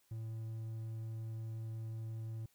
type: tone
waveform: triangle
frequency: 111.8 Hz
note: A2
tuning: 28 cents sharp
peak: -38 dBFS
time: 0.11-2.46 s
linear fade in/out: 5 ms
effects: white hiss -73 dBFS RMS until 2.54 s